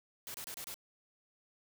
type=noise bursts; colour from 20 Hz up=white; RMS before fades=-44 dBFS; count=5; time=0.27-0.742 s; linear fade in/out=0 ms; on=72 ms; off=28 ms; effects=none